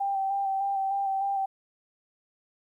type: tone with vibrato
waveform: sine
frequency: 784 Hz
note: G5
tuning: in tune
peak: -25 dBFS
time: 0-1.46 s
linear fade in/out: 10 ms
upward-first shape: square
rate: 3.3 Hz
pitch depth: 19 cents each way
effects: 11-bit